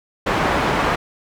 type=low-pass noise; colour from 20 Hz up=white; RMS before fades=-19 dBFS; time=0.26-0.96 s; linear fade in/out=10 ms; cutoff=1300 Hz; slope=12 dB/octave; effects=none

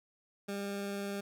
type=tone with vibrato; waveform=20% pulse; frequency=200.1 Hz; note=G3; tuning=36 cents sharp; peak=-31 dBFS; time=0.48-1.21 s; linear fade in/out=10 ms; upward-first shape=sine; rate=20 Hz; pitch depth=13 cents each way; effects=none

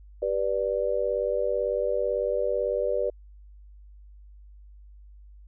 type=chord; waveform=sine; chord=G major; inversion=none; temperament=just; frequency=392 / 490 / 588 Hz; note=G4 / B4 / D5; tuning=0 / -14 / +2 cents; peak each=-31 / -27 / -27 dBFS; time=0.22-3.1 s; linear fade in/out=5 ms; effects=added 50 Hz sine -46 dBFS peak until 5.47 s

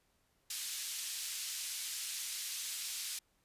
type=band-pass noise; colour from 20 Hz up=white; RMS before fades=-41 dBFS; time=0.5-3.19 s; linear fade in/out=5 ms; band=2900 to 9400 Hz; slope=12 dB/octave; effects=pink hiss -75 dBFS RMS until 3.44 s + resampled to 32000 Hz

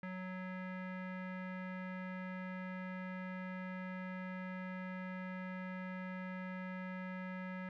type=tone with low-pass filter; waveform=square; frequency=185 Hz; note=F#3; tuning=in tune; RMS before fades=-44 dBFS; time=0.03-7.69 s; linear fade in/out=2 ms; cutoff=1900 Hz; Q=3.5; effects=none

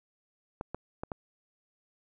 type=clicks; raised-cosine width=1 ms; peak=-21 dBFS; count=4; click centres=0.611 / 0.746 / 1.035 / 1.118 s; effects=none

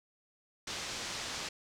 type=low-pass noise; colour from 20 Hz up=white; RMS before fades=-40 dBFS; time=0.67-1.49 s; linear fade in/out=5 ms; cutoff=6500 Hz; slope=24 dB/octave; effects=none

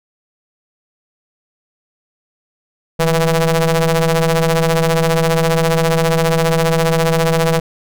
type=ring-modulated tone; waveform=sawtooth; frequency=165.7 Hz; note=E3; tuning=9 cents sharp; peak=-5 dBFS; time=2.99-7.6 s; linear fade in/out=10 ms; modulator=324 Hz; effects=none

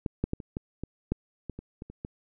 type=clicks; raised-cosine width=3 ms; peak=-16 / -13 / -16 / -27 / -19 / -21 / -13 / -22 / -26 / -26 / -30 / -22 dBFS; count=12; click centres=0.062 / 0.24 / 0.334 / 0.402 / 0.569 / 0.836 / 1.12 / 1.497 / 1.59 / 1.821 / 1.9 / 2.049 s; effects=none

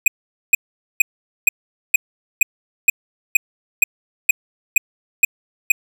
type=tone bursts; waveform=square; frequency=2489 Hz; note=D#7; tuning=in tune; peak=-8 dBFS; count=13; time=0.06-5.72 s; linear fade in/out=5 ms; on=20 ms; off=450 ms; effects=none

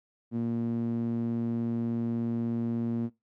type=tone with band-pass filter; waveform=sawtooth; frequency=116.54 Hz; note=A#2; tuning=in tune; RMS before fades=-30 dBFS; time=0.31-3.1 s; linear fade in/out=50 ms; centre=240 Hz; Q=3; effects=noise-tail reverb RT60 0.2 s tail -20 dB re dry

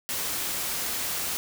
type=noise; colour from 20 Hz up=white; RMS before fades=-30 dBFS; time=0.09-1.37 s; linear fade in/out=0 ms; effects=none

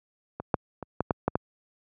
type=clicks; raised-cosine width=1 ms; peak=-19 / -7 / -21 / -11 / -9 / -9 / -10 dBFS; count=7; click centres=0.4 / 0.542 / 0.827 / 1.006 / 1.108 / 1.28 / 1.355 s; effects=high-pass 80 Hz 12 dB/octave

